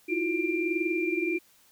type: tone cluster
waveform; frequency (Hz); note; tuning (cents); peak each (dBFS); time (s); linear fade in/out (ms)
sine; 320.6 / 339.6 / 361.4 / 2377; E4 / F4 / F#4 / D7; -48 / -48 / -41 / +20; -31; 0.08-1.39; 20
effects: white hiss -61 dBFS RMS until 1.71 s